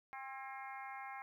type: harmonic tone with a mistuned harmonic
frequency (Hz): 266.5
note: C4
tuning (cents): +32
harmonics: 3 / 4 / 5 / 6 / 7 / 8 / 9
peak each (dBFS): -48 / -51 / -56 / -55 / -59 / -52 / -62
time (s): 0.13-1.22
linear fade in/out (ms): 0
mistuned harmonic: 6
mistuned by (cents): +40
effects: 13-bit